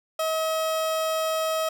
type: tone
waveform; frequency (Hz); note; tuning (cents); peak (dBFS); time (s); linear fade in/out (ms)
30% pulse; 638; D#5; +43; -21; 0.19-1.69; 5
effects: none